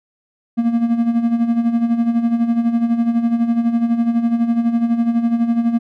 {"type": "tone with tremolo", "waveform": "triangle", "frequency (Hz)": 233.1, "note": "A#3", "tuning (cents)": 0, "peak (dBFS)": -9, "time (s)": [0.57, 5.79], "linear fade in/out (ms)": 20, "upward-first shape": "sine", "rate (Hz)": 12, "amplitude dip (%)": 65, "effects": []}